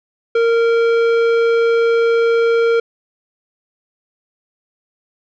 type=tone with tanh clipping; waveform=sine; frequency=462.4 Hz; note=A#4; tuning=14 cents flat; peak=-13 dBFS; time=0.35-2.8 s; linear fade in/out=5 ms; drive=13 dB; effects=none